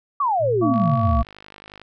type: exponential sweep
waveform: sine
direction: down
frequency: 1187 to 58.27 Hz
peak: -17 dBFS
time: 0.2-1.23 s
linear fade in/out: 5 ms
type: tone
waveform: sine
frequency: 116.3 Hz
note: A#2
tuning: 4 cents flat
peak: -25 dBFS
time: 0.39-1.25 s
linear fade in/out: 50 ms
type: harmonic tone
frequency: 227.3 Hz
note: A#3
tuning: 43 cents flat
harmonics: 1 / 3 / 5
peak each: -24 / -24 / -24 dBFS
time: 0.61-1.23 s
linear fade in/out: 20 ms
type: click train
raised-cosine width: 0.3 ms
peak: -25 dBFS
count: 56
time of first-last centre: 0.74-1.816 s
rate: 51.1 Hz
effects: none